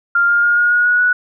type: tone with pitch steps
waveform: sine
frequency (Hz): 1396.9 / 1409.1 / 1421.3 / 1433.7 / 1446.2 / 1458.7 / 1471.4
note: F6 / F6 / F6 / F6 / F#6 / F#6 / F#6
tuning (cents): 0 / +15 / +30 / +45 / -40 / -25 / -10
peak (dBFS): -10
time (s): 0.15-1.13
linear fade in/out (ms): 5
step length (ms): 140
effects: none